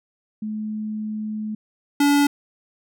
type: tone pair in turn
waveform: sine / square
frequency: 214.6 / 286.5 Hz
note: A3 / D4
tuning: -43 / -43 cents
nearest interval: perfect fourth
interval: 500 cents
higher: second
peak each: -25 / -15 dBFS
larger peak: second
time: 0.42-1.55 / 2-2.27 s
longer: first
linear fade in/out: 5 ms
effects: none